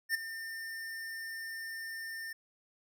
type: tone with ADSR envelope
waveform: square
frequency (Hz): 1805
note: A6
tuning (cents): +44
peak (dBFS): -27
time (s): 0.09-2.33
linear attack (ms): 56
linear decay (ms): 10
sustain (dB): -13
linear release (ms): 7
effects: none